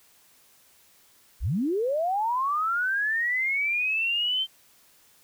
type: linear sweep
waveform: sine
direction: up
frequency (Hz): 32.7 to 3136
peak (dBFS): -23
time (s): 1.4-4.47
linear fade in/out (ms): 50
effects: white hiss -59 dBFS RMS until 5.23 s